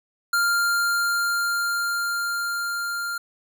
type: tone with level ramp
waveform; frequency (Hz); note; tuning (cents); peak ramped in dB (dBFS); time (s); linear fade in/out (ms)
square; 1396.9; F6; 0; -19 to -27; 0.33-3.18; 5
effects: 10-bit